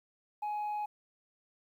sine tone, 838 Hz, G#5, 15 cents sharp, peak -30 dBFS, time 0.42-0.86 s, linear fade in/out 10 ms, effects tanh soft clip ceiling -32 dBFS + 11-bit

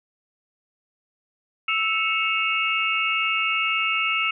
sine tone cluster, 1315 / 2208 / 2600 / 2802 Hz, E6 / C#7 / E7 / F7, -5 / -7 / -24 / +5 cents, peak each -26 dBFS, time 1.68-4.31 s, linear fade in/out 5 ms, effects none

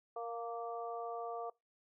harmonic tone with a mistuned harmonic, 233.1 Hz, A#3, in tune, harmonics 2 / 3 / 4 / 5, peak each -43 / -42 / -53 / -47 dBFS, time 0.16-1.5 s, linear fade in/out 5 ms, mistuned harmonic 4, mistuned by -29 cents, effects noise-tail reverb RT60 0.2 s tail -23 dB re dry

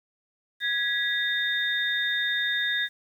sine tone cluster, 1664 / 1948 / 3658 Hz, G#6 / B6 / A#7, +3 / -24 / -33 cents, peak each -27 / -30 / -28 dBFS, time 0.6-2.89 s, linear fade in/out 50 ms, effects 9-bit

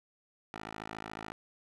10% pulse tone with band-pass filter, 53.9 Hz, A1, 35 cents flat, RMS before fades -44 dBFS, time 0.54-1.32 s, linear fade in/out 0 ms, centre 1300 Hz, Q 0.68, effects none

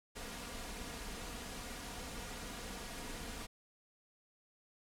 pink noise with comb filter, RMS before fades -45 dBFS, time 0.15-3.47 s, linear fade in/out 20 ms, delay 4.2 ms, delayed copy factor +0.5, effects low-pass 11000 Hz 12 dB/octave

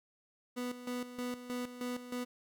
30% pulse tone with tremolo, 246.9 Hz, B3, in tune, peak -33 dBFS, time 0.56-2.25 s, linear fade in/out 20 ms, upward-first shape square, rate 3.2 Hz, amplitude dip 70%, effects none

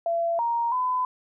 sine tone with pitch steps, 676 / 936 / 1008 Hz, E5 / A#5 / B5, +43 / +7 / +35 cents, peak -22 dBFS, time 0.06-1.05 s, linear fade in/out 2 ms, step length 330 ms, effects none

